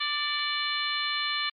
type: harmonic tone with a mistuned harmonic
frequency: 590 Hz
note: D5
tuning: 8 cents sharp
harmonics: 2 / 3 / 4 / 5 / 6 / 7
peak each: -34 / -34 / -34 / -34 / -34 / -34 dBFS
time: 0-1.5 s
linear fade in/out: 10 ms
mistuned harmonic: 4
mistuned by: -34 cents
effects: Opus 32 kbps